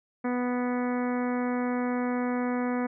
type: harmonic tone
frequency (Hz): 246.9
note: B3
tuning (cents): 0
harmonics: 1 / 2 / 3 / 4 / 5 / 6 / 7 / 8 / 9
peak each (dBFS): -27 / -33 / -37 / -39 / -41 / -43 / -44 / -45 / -46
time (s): 0.24-2.87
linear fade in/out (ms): 10
effects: none